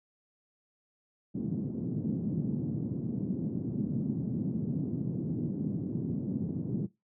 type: band-pass noise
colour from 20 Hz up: white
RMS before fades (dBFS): -33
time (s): 1.34-6.87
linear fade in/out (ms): 20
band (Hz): 130 to 250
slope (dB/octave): 24
effects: noise-tail reverb RT60 0.2 s tail -19 dB re dry